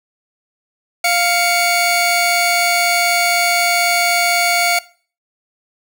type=tone pair together; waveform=sawtooth; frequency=698.5 / 2234 Hz; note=F5 / C#7; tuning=0 / +13 cents; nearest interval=octave + minor sixth; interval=2013 cents; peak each=-12 dBFS; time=1.04-4.79 s; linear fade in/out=5 ms; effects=noise-tail reverb RT60 0.4 s tail -19 dB re dry